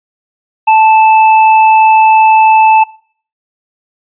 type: tone with hard clipping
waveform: sine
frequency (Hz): 877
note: A5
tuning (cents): -6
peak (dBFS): -5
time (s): 0.67-2.84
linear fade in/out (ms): 10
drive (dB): 10
effects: noise-tail reverb RT60 0.5 s tail -22 dB re dry + resampled to 8000 Hz